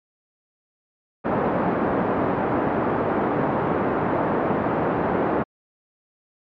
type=band-pass noise; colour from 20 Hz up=pink; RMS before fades=-22 dBFS; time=1.24-5.44 s; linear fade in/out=20 ms; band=200 to 1100 Hz; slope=12 dB/octave; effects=low-pass 2000 Hz 12 dB/octave + MP3 64 kbps